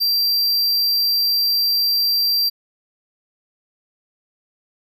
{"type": "tone", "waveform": "square", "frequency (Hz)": 4714, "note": "D8", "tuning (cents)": 6, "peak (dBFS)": -16, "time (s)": [0, 2.5], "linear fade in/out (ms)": 20, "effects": []}